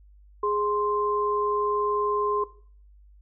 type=tone pair together; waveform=sine; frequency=415.3 / 1046.5 Hz; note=G#4 / C6; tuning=0 / 0 cents; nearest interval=octave + major third; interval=1600 cents; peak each=-25 dBFS; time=0.43-2.44 s; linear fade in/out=5 ms; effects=noise-tail reverb RT60 0.5 s tail -18 dB re dry + added 50 Hz sine -50 dBFS peak until 3.21 s